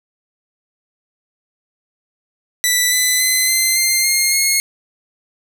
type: tone with pitch steps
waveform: 10% pulse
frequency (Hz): 1975.5 / 2005 / 2036 / 2067 / 2098 / 2130 / 2162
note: B6 / B6 / C7 / C7 / C7 / C7 / C#7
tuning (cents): 0 / +26 / -48 / -22 / +4 / +30 / -44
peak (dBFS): -4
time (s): 2.64-4.6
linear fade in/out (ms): 0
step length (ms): 280
effects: none